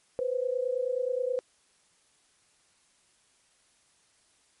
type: tone pair together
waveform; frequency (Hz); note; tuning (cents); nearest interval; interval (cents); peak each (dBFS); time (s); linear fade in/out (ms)
sine; 493.9 / 523.3; B4 / C5; 0 / 0; minor second; 100; -29 / -30; 0.19-1.39; 0
effects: white hiss -66 dBFS RMS until 4.6 s + MP3 48 kbps